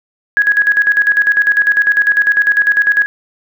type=tone with tremolo; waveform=sine; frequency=1664 Hz; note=G#6; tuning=3 cents sharp; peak=-6 dBFS; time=0.37-3.06 s; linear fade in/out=0 ms; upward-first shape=square; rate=10 Hz; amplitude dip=65%; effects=none